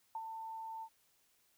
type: tone with ADSR envelope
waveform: sine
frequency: 894 Hz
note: A5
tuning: 27 cents sharp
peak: -37 dBFS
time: 0.15-0.89 s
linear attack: 3 ms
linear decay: 51 ms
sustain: -5 dB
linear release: 62 ms
effects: white hiss -73 dBFS RMS until 1.57 s